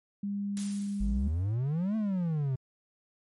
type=tone; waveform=sine; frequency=201.4 Hz; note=G3; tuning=47 cents sharp; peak=-30 dBFS; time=0.23-1.28 s; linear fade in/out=5 ms
type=noise with exponential decay; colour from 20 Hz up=blue; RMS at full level=-37 dBFS; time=0.57-1.54 s; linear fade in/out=0 ms; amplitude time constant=210 ms
type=exponential two-way sweep; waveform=triangle; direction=up then down; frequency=47.22 to 224 to 127.1 Hz; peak=-25 dBFS; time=1-2.56 s; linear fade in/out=10 ms; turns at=1.96 s
effects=MP3 48 kbps